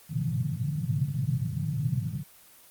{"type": "band-pass noise", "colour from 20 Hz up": "white", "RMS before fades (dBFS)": -29, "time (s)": [0.09, 2.24], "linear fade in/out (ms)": 50, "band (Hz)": [110, 160], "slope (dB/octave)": 48, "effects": ["white hiss -54 dBFS RMS until 2.7 s", "Opus 24 kbps"]}